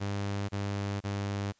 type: tone bursts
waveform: sawtooth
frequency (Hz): 100.4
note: G2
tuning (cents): +42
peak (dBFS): -27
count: 3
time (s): 0-1.526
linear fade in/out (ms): 20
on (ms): 490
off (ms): 28
effects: white hiss -68 dBFS RMS until 1.59 s + resampled to 16000 Hz